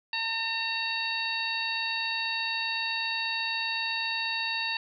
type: harmonic tone with a mistuned harmonic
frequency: 907 Hz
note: A#5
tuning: 48 cents flat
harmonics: 1 / 2 / 3 / 4 / 5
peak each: -37 / -35 / -32 / -36 / -34 dBFS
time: 0.13-4.77 s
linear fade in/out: 2 ms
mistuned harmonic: 4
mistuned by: +76 cents
effects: none